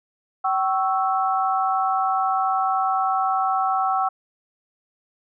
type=chord; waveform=sine; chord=C# diminished; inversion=second; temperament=equal with one note detuned; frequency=764.8 / 1108.7 / 1318.5 Hz; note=G5 / C#6 / E6; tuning=-43 / 0 / 0 cents; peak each=-21 / -26 / -24 dBFS; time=0.44-4.09 s; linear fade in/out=10 ms; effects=none